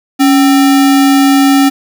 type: tone with sample-and-hold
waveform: sine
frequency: 277.2 Hz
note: C#4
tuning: in tune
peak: -4 dBFS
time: 0.19-1.7 s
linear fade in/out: 20 ms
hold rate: 1050 Hz
effects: none